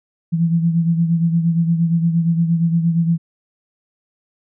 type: beating tone pair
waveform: sine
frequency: 166.2 / 174.8 Hz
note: E3 / F3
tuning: +15 / +2 cents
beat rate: 8.6 Hz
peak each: -14 / -22 dBFS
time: 0.32-3.18 s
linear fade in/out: 20 ms
effects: none